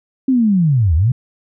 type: linear two-way sweep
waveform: sine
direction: down then up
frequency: 270.7 to 72.9 to 133.5 Hz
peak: -10 dBFS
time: 0.28-1.12 s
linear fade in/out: 5 ms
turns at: 0.95 s
effects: none